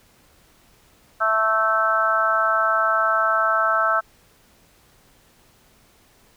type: harmonic tone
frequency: 220 Hz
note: A3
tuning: in tune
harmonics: 3 / 4 / 5 / 6 / 7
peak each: -24 / -30 / -27 / -19 / -24 dBFS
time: 1.2-4.01 s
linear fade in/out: 20 ms
effects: pink hiss -56 dBFS RMS until 6.36 s